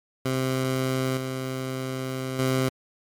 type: tone with level steps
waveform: 15% pulse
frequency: 130.81 Hz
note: C3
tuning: in tune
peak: -17 / -22 / -15 dBFS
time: 0.25-2.69 s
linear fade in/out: 5 ms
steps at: 1.17 / 2.39 s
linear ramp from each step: 2 ms
effects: MP3 96 kbps